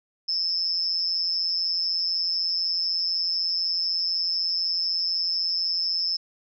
sine tone with amplitude modulation, 5230 Hz, E8, 15 cents flat, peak -19 dBFS, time 0.28-6.17 s, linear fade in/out 10 ms, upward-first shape sine, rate 176 Hz, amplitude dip 85%, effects none

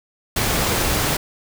pink noise, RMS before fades -20 dBFS, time 0.36-1.17 s, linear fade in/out 5 ms, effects none

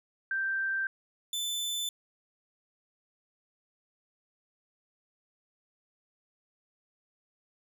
sine / sawtooth tone pair in turn, 1568 / 3520 Hz, G6 / A7, 0 / 0 cents, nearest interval octave + major second, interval 1400 cents, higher second, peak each -28 dBFS, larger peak neither, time 0.31-0.87 / 1.33-1.89 s, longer neither, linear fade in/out 2 ms, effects none

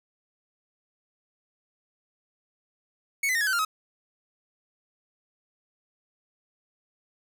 45% pulse tone with pitch steps, 2217 / 2021 / 1842.9 / 1680.2 / 1531.9 / 1396.6 / 1273.3 Hz, C#7 / B6 / A#6 / G#6 / G6 / F6 / D#6, 0 / +39 / -20 / +20 / -40 / 0 / +40 cents, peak -23 dBFS, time 3.23-3.65 s, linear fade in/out 5 ms, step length 60 ms, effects none

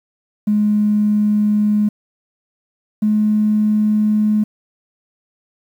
triangle tone pair in turn, 209.6 / 212.5 Hz, G#3 / G#3, +16 / +40 cents, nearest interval unison, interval 24 cents, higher second, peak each -8 dBFS, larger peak neither, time 0.47-1.89 / 3.02-4.44 s, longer neither, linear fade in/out 10 ms, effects tanh soft clip ceiling -10 dBFS + 8-bit

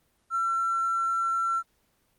triangle tone with hard clipping, 1352 Hz, E6, 43 cents sharp, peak -24 dBFS, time 0.3-1.63 s, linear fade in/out 50 ms, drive 3 dB, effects pink hiss -69 dBFS RMS until 2.18 s + Opus 24 kbps

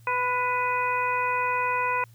harmonic tone with a mistuned harmonic, 497.9 Hz, B4, 14 cents sharp, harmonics 1 / 2 / 3 / 4 / 5, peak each -33 / -25 / -32 / -34 / -30 dBFS, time 0.07-2.04 s, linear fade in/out 2 ms, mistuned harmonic 3, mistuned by -30 cents, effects added 115 Hz sine -49 dBFS peak until 2.14 s + white hiss -62 dBFS RMS until 2.14 s

